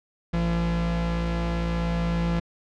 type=tone pair together; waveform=45% pulse; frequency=56.47 / 169.9 Hz; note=A1 / F3; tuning=+46 / -47 cents; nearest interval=octave + perfect fifth; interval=1907 cents; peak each=-27 / -25 dBFS; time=0.33-2.4 s; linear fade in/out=10 ms; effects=low-pass 4000 Hz 12 dB/octave